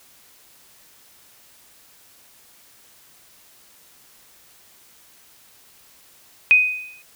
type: tone with exponential decay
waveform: sine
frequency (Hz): 2500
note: D#7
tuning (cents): +8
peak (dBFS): -7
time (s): 6.51-7.02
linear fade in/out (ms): 0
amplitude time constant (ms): 110
effects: white hiss -52 dBFS RMS until 7.15 s